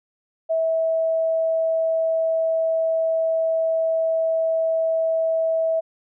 sine tone, 650 Hz, E5, 24 cents flat, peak -18 dBFS, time 0.49-5.81 s, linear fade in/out 20 ms, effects none

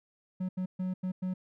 triangle tone bursts at uneven times, 184.7 Hz, F#3, 3 cents flat, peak -28 dBFS, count 5, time 0.4-0.49 / 0.57-0.66 / 0.79-0.94 / 1.03-1.12 / 1.22-1.34 s, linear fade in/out 10 ms, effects none

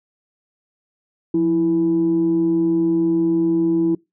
sine tone pair together, 174.6 / 329.6 Hz, F3 / E4, 0 / 0 cents, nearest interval major seventh, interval 1100 cents, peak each -23 / -14 dBFS, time 1.34-3.95 s, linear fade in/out 5 ms, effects noise-tail reverb RT60 0.2 s tail -24 dB re dry + tanh soft clip ceiling -10 dBFS

